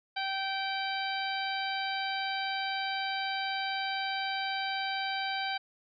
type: harmonic tone with a mistuned harmonic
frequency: 776 Hz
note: G5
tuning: 18 cents flat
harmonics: 1 / 2 / 3 / 4 / 5 / 6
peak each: -34 / -37 / -39 / -40 / -41 / -42 dBFS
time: 0.16-5.58 s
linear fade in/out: 10 ms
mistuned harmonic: 6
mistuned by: +16 cents
effects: none